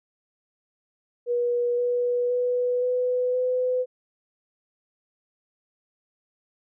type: tone with pitch steps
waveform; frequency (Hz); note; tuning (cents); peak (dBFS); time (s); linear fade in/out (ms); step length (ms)
sine; 482.7 / 488 / 493.4 / 498.9 / 504.4; B4 / B4 / B4 / B4 / B4; -40 / -21 / -2 / +17 / +36; -21; 1.26-3.86; 50; 520
effects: none